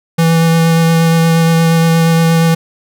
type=tone with vibrato; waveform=square; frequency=164.81 Hz; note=E3; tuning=in tune; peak=-8 dBFS; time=0.18-2.55 s; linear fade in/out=10 ms; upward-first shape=sine; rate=8.5 Hz; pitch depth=11 cents each way; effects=none